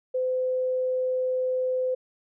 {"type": "tone", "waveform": "sine", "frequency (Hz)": 511, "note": "C5", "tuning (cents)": -41, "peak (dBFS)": -23, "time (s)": [0.14, 1.95], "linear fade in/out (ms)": 10, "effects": []}